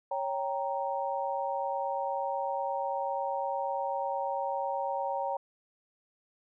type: chord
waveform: sine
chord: G diminished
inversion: second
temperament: equal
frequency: 554.4 / 784 / 932.3 Hz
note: Db5 / G5 / Bb5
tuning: 0 / 0 / 0 cents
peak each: -34 dBFS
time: 0.11-5.37 s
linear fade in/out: 5 ms
effects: none